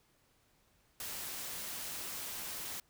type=noise; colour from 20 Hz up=white; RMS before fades=-42 dBFS; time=1-2.8 s; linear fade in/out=2 ms; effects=pink hiss -71 dBFS RMS until 2.89 s